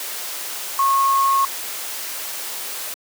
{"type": "tone in noise", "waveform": "sine", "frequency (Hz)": 1092, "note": "C#6", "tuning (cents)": -26, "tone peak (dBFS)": -14, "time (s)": [0.79, 1.45], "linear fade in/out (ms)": 2, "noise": "white", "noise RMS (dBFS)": -29, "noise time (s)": [0, 2.94], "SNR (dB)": 12, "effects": ["high-pass 400 Hz 12 dB/octave"]}